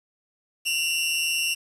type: tone pair together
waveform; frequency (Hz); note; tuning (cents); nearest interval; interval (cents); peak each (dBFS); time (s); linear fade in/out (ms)
sawtooth; 2725 / 2888; F7 / F#7; -43 / -43; minor second; 100; -21 / -25; 0.65-1.55; 20
effects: resampled to 32000 Hz + 8-bit